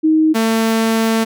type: tone pair in turn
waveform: sine / sawtooth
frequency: 314.2 / 224.3 Hz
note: D#4 / A3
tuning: +17 / +34 cents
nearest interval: tritone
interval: 583 cents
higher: first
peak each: -9 dBFS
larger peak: neither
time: 0.03-0.34 / 0.34-1.25 s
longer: second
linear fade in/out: 20 ms
effects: none